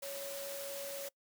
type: tone in noise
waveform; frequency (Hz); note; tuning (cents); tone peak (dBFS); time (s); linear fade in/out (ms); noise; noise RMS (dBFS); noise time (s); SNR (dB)
sine; 558; C#5; +11; -42; 0.02-1.09; 10; white; -45; 0.02-1.09; 0
effects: noise-tail reverb RT60 0.1 s tail -23 dB re dry + high-pass 200 Hz 12 dB/octave